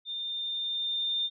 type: tone with level ramp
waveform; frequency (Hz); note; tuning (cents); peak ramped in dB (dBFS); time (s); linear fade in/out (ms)
sine; 3611; A7; +44; -33 to -26; 0.05-1.3; 50
effects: none